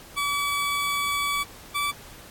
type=tone pair in turn; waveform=20% pulse; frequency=1144 / 1156 Hz; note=D6 / D6; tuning=-46 / -28 cents; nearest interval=unison; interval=18 cents; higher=second; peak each=-19 / -19 dBFS; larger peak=neither; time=0.16-1.44 / 1.74-1.92 s; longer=first; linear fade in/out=20 ms; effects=pink hiss -46 dBFS RMS until 2.3 s + AAC 64 kbps